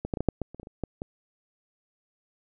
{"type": "clicks", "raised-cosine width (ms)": 2, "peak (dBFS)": [-18, -14, -18, -14, -7, -16, -29, -26, -30, -29, -16, -20], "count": 12, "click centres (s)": [0.05, 0.138, 0.172, 0.206, 0.287, 0.417, 0.546, 0.598, 0.631, 0.671, 0.837, 1.019], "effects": []}